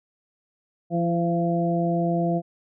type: harmonic tone with a mistuned harmonic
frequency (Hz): 170.9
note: F3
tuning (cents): -37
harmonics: 1 / 2 / 3 / 4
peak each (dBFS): -23 / -27 / -31 / -26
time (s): 0.9-2.42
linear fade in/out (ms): 50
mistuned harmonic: 2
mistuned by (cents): -17
effects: none